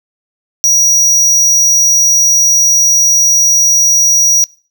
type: tone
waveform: square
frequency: 5780 Hz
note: F#8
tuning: 41 cents flat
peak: -6 dBFS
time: 0.64-4.44 s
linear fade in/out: 0 ms
effects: noise-tail reverb RT60 0.4 s tail -24 dB re dry